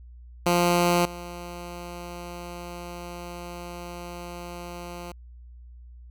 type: tone with level steps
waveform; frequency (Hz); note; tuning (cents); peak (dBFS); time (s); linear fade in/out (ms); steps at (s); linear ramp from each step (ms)
10% pulse; 174.61; F3; 0; -11 / -28; 0.46-5.12; 5; 1.05; 2
effects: added 60 Hz sine -43 dBFS peak until 6.1 s